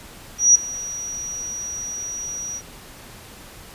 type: tone with ADSR envelope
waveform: sine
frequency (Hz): 5790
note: F#8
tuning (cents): -38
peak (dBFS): -7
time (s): 0.38-2.62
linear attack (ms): 170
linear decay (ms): 9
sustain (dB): -20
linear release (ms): 57
effects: pink hiss -42 dBFS RMS until 3.74 s + resampled to 32000 Hz